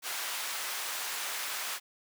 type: high-pass noise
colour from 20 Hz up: pink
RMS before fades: -36 dBFS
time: 0.02-1.8 s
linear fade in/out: 50 ms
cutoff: 1100 Hz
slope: 12 dB/octave
effects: none